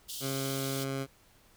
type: high-pass noise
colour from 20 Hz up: pink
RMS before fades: -40 dBFS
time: 0.08-0.85 s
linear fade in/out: 20 ms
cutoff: 2900 Hz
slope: 96 dB/octave
type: tone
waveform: 15% pulse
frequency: 135.7 Hz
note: C#3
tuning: 36 cents flat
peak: -26 dBFS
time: 0.2-1.07 s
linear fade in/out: 50 ms
effects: pink hiss -62 dBFS RMS until 1.56 s